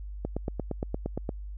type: click train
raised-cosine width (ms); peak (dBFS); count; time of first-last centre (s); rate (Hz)
2; -17; 10; 0.25-1.292; 8.64
effects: added 50 Hz sine -36 dBFS peak until 1.57 s